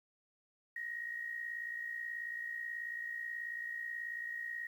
sine tone with amplitude modulation, 1882 Hz, A#6, 16 cents sharp, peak -36 dBFS, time 0.76-4.67 s, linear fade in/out 5 ms, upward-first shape sine, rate 58.4 Hz, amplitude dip 60%, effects 11-bit

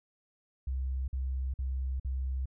sine tone bursts, 65.41 Hz, C2, in tune, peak -30 dBFS, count 4, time 0.67-2.457 s, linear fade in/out 5 ms, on 410 ms, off 49 ms, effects none

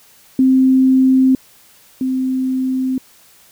sine tone pair in turn, 261.6 / 259.9 Hz, C4 / C4, 0 / -11 cents, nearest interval unison, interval 11 cents, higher first, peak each -8 / -15 dBFS, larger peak first, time 0.39-1.35 / 2.01-2.98 s, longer second, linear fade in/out 2 ms, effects white hiss -48 dBFS RMS until 3.51 s

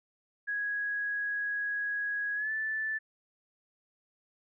sine tone with pitch glide, 1661.2 to 1754.9 Hz, G#6 to A6, 0 to -5 cents, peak -30 dBFS, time 0.47-2.99 s, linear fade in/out 20 ms, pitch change +95 cents, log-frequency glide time 2.35-2.51 s, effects none

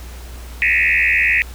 sine tone with frequency modulation, 2223 Hz, C#7, 4 cents sharp, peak -12 dBFS, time 0.62-1.42 s, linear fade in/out 0 ms, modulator 81.2 Hz, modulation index 4.8, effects added 60 Hz sine -31 dBFS peak until 1.54 s + pink hiss -40 dBFS RMS until 1.54 s

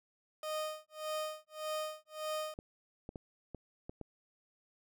30% pulse tone with tremolo, 618 Hz, D#5, 12 cents flat, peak -32 dBFS, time 0.43-2.54 s, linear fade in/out 2 ms, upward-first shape sine, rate 1.7 Hz, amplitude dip 100%
clicks, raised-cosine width 2 ms, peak -30 dBFS, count 6, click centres 2.589 / 3.091 / 3.158 / 3.547 / 3.895 / 4.013 s
effects none

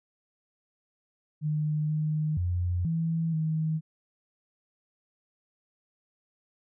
sine tone with pitch steps, 152.1 / 153.8 / 88.7 / 163.9 / 157.8 Hz, D#3 / D#3 / F2 / E3 / D#3, -39 / -20 / +27 / -10 / +25 cents, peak -25 dBFS, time 1.41-3.81 s, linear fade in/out 50 ms, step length 480 ms, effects none

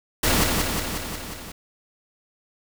pink noise with echo, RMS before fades -20 dBFS, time 0.23-0.44 s, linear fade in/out 5 ms, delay 180 ms, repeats 6, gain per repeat -3 dB, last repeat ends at 1.52 s, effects none

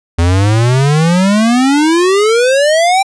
square exponential sweep, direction up, 82.41 to 794 Hz, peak -8 dBFS, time 0.18-3.03 s, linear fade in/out 10 ms, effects resampled to 22050 Hz

